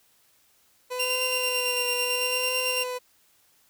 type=tone with vibrato; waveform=30% pulse; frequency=499.8 Hz; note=B4; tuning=21 cents sharp; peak=-27 dBFS; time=0.9-2.99 s; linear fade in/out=20 ms; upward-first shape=triangle; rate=0.74 Hz; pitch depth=30 cents each way
type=tone with tremolo; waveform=sawtooth; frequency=2773 Hz; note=F7; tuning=13 cents flat; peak=-21 dBFS; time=0.99-2.84 s; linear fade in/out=10 ms; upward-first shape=square; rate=9 Hz; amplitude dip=30%
effects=white hiss -63 dBFS RMS until 3.69 s

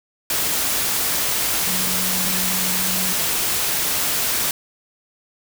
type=tone in noise; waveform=sine; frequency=185 Hz; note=F#3; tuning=in tune; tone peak=-29 dBFS; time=1.67-3.13 s; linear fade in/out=2 ms; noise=white; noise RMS=-21 dBFS; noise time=0.3-4.51 s; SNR=-11 dB; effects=none

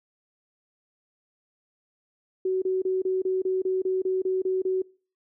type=tone bursts; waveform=sine; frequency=374.8 Hz; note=F#4; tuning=22 cents sharp; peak=-22 dBFS; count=12; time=2.45-4.82 s; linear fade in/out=5 ms; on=170 ms; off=30 ms; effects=noise-tail reverb RT60 0.4 s tail -24 dB re dry

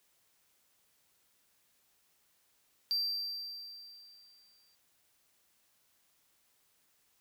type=tone with exponential decay; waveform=triangle; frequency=4699 Hz; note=D8; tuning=in tune; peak=-27 dBFS; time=2.91-4.75 s; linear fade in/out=0 ms; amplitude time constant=400 ms; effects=white hiss -72 dBFS RMS until 7.2 s

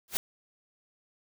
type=noise with exponential growth; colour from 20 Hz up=white; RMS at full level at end=-24 dBFS; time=0.08-0.17 s; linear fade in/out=0 ms; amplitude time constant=18 ms; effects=none

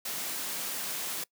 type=high-pass noise; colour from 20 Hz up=white; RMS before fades=-35 dBFS; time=0.05-1.24 s; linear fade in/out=5 ms; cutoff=140 Hz; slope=48 dB/octave; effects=noise-tail reverb RT60 0.1 s tail -23 dB re dry

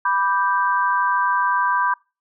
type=chord; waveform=sine; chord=G major; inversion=first; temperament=equal; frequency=987.8 / 1174.7 / 1568 Hz; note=B5 / D6 / G6; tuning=0 / 0 / 0 cents; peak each=-19 / -23 / -22 dBFS; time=0.05-1.94 s; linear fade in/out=5 ms; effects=noise-tail reverb RT60 0.3 s tail -26 dB re dry

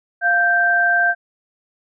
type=tone pair together; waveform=sine; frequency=698.5 / 1568.1 Hz; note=F5 / G6; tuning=0 / 0 cents; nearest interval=octave + major second; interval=1400 cents; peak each=-19 / -14 dBFS; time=0.21-1.15 s; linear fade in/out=50 ms; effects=none

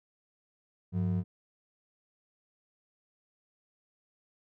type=ring-modulated tone; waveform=triangle; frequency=138.59 Hz; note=C#3; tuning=in tune; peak=-22 dBFS; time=0.92-1.24 s; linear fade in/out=50 ms; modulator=39.6 Hz; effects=none

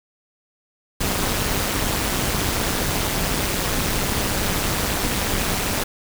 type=noise with amplitude modulation; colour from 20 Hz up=pink; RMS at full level=-19 dBFS; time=1-5.84 s; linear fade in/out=10 ms; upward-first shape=sine; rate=205 Hz; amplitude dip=75%; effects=none

